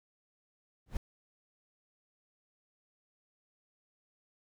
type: noise with exponential growth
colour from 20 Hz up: brown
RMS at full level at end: -31 dBFS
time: 0.86-0.97 s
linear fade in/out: 2 ms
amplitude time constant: 23 ms
effects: none